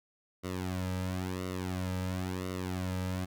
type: tone with flanger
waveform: sawtooth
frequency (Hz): 92.2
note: F#2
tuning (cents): -6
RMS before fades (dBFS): -35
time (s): 0.43-3.26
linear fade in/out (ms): 20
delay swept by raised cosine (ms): 1.2 to 2.8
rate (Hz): 0.97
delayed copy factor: -1
effects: none